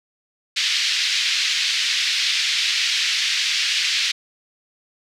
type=band-pass noise; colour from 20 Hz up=white; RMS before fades=-21 dBFS; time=0.56-4.12 s; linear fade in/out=10 ms; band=2000 to 4900 Hz; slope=24 dB/octave; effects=none